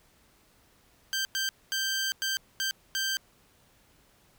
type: tone bursts at uneven times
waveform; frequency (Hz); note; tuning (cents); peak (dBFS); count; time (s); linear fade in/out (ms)
15% pulse; 1568; G6; 0; -21; 6; 1.13-1.25 / 1.35-1.49 / 1.72-2.12 / 2.22-2.37 / 2.6-2.71 / 2.95-3.17; 0
effects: pink hiss -63 dBFS RMS until 4.38 s